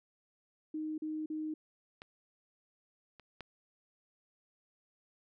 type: tone bursts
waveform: sine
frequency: 310.3 Hz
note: D#4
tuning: 5 cents flat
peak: -35 dBFS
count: 3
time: 0.74-1.54 s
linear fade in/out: 5 ms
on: 240 ms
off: 40 ms
type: clicks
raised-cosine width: 0.3 ms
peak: -31 / -37 / -28 dBFS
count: 3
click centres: 2.019 / 3.197 / 3.407 s
effects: none